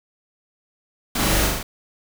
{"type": "noise with echo", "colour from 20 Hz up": "pink", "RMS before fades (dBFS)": -23, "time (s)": [1.15, 1.47], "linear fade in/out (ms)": 5, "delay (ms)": 40, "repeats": 4, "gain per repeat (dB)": -2, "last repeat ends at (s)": 1.63, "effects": []}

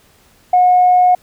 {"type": "tone", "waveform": "sine", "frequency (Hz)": 725, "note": "F#5", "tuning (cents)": -35, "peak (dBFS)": -6, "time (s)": [0.53, 1.15], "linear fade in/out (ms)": 5, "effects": ["tanh soft clip ceiling -2 dBFS", "pink hiss -51 dBFS RMS until 1.22 s"]}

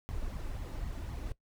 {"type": "noise with flanger", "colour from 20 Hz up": "brown", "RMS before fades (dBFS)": -38, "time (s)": [0.09, 1.32], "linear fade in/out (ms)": 0, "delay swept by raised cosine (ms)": [0.91, 3.51], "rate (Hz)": 3.9, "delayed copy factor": 0.6, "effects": ["noise-tail reverb RT60 0.1 s tail -19 dB re dry"]}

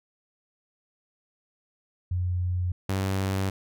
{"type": "tone pair in turn", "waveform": ["sine", "sawtooth"], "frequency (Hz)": [89.7, 96.28], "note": ["F2", "G2"], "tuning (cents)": [47, -31], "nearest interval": "minor second", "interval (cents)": 122, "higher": "second", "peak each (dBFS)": [-24, -21], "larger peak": "second", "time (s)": [[2.11, 2.72], [2.89, 3.5]], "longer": "neither", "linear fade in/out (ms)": 5, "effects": []}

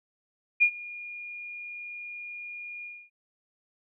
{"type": "tone with ADSR envelope", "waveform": "sine", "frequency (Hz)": 2427, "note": "D#7", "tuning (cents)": -44, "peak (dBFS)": -15, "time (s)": [0.6, 3.1], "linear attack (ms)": 24, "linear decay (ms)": 77, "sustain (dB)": -22, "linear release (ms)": 260, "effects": []}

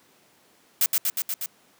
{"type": "noise with echo", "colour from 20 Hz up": "blue", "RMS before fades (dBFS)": -20, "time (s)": [0.81, 0.86], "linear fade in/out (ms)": 2, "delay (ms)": 120, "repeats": 5, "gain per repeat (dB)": -2, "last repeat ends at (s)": 1.46, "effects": ["pink hiss -59 dBFS RMS until 1.79 s", "high-pass 200 Hz 12 dB/octave"]}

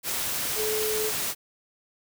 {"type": "tone in noise", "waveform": "sine", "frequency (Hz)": 431.4, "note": "A4", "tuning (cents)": -34, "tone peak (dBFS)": -27, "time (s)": [0.55, 1.12], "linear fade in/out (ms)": 50, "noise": "white", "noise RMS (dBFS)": -29, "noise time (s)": [0.03, 1.35], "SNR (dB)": -1, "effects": []}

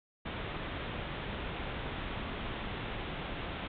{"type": "low-pass noise", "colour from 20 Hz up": "pink", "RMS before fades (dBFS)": -39, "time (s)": [0.25, 3.68], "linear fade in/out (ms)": 10, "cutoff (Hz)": 3700, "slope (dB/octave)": 96, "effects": []}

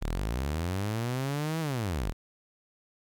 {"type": "linear two-way sweep", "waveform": "sawtooth", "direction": "up then down", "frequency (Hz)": [33.09, 164.81, 33.09], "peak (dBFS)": -25, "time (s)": [0.01, 2.13], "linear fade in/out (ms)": 20, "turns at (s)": 1.6, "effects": ["11-bit"]}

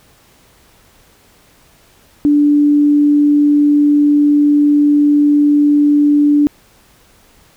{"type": "tone", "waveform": "sine", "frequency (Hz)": 292.4, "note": "D4", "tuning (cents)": -7, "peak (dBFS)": -7, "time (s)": [2.25, 6.47], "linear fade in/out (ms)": 0, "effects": ["pink hiss -49 dBFS RMS until 7.56 s"]}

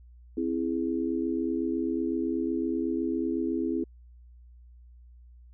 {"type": "chord", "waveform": "sine", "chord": "C augmented", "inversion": "none", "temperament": "equal", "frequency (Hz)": [261.6, 329.6, 415.3], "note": ["C4", "E4", "G#4"], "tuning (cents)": [0, 0, 0], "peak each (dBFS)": [-30, -29, -34], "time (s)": [0.37, 3.84], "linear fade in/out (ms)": 5, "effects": ["added 60 Hz sine -49 dBFS peak until 5.53 s"]}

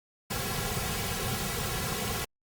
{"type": "noise with comb filter", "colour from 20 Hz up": "pink", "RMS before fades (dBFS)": -32, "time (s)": [0.3, 2.25], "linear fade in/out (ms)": 10, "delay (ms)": 3.3, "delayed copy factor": -0.9, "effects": ["Opus 48 kbps"]}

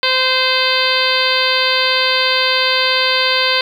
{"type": "harmonic tone", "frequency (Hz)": 517, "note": "C5", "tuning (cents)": -21, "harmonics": [1, 2, 3, 4, 5, 6, 7, 8, 9], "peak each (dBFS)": [-21, -21, -21, -21, -21, -21, -21, -21, -21], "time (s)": [0.03, 3.61], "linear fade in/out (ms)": 2, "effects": ["7-bit"]}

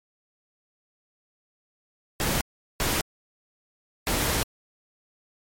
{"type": "noise bursts at uneven times", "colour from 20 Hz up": "pink", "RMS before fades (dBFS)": -25, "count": 3, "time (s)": [[2.2, 2.41], [2.8, 3.01], [4.07, 4.43]], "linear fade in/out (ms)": 0, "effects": ["MP3 64 kbps"]}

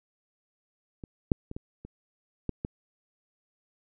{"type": "clicks", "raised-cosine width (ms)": 3, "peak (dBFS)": [-27, -8, -25, -23, -29, -16, -18], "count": 7, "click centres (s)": [1.038, 1.318, 1.514, 1.565, 1.85, 2.493, 2.649], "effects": []}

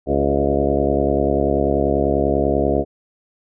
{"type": "harmonic tone with a mistuned harmonic", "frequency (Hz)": 70.2, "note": "C#2", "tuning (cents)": 22, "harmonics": [1, 2, 3, 4, 5, 6, 7, 8, 9, 10], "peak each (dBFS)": [-24, -27, -26, -23, -24, -23, -24, -26, -23, -27], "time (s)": [0.06, 2.85], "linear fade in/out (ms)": 50, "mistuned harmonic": 6, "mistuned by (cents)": -40, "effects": []}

